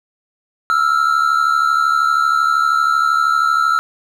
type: tone pair together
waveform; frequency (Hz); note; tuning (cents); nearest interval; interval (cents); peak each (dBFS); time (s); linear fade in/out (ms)
triangle; 1318.5 / 1391.3; E6 / F6; 0 / -7; minor second; 93; -12 / -15; 0.7-3.79; 0
effects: none